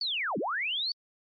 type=linear two-way sweep; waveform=sine; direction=down then up; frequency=4605 to 162.7 to 4605 Hz; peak=-28 dBFS; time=0.01-0.92 s; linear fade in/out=2 ms; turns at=0.38 s; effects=MP3 32 kbps